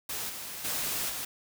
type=noise with level steps; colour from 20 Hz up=white; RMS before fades=-35 / -40 / -32 / -36 dBFS; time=0.09-1.25 s; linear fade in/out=5 ms; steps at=0.29 / 0.64 / 1.09 s; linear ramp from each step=10 ms; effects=none